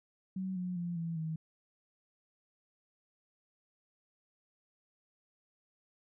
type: tone with pitch steps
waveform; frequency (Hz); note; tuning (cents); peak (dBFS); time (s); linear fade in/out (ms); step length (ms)
sine; 188.4 / 180.73 / 173.36 / 166.3 / 159.53; F#3 / F#3 / F3 / E3 / D#3; +32 / -40 / -12 / +16 / +44; -34; 0.36-1.36; 5; 200
effects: none